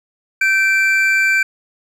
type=tone pair together; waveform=triangle; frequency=1547.8 / 2346 Hz; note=G6 / D7; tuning=-22 / -2 cents; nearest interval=perfect fifth; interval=720 cents; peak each=-13 dBFS; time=0.41-1.43 s; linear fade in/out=5 ms; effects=none